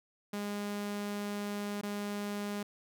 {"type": "tone with dropouts", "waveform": "sawtooth", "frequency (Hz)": 204.9, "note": "G#3", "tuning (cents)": -23, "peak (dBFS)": -31, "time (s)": [0.33, 2.63], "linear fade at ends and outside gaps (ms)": 5, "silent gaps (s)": [1.813, 1.831], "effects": []}